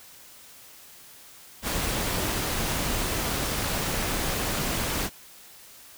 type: noise with amplitude modulation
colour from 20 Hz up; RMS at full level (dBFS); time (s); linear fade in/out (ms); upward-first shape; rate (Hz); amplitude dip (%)
pink; -26; 1.62-5.1; 50; sine; 293; 40
effects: white hiss -49 dBFS RMS until 5.97 s